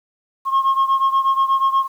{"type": "beating tone pair", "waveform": "sine", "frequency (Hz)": [1076, 1084.3], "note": ["C6", "C#6"], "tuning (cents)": [48, -39], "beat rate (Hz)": 8.3, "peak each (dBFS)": [-14, -17], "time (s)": [0.45, 1.88], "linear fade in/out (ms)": 50, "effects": ["tanh soft clip ceiling -11 dBFS", "8-bit"]}